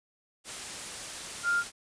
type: tone in noise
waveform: sine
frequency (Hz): 1400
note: F6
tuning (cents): +4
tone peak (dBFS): -24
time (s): 1.43-1.64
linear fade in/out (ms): 50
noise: white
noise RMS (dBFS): -39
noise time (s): 0.44-1.72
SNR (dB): +12
effects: resampled to 22050 Hz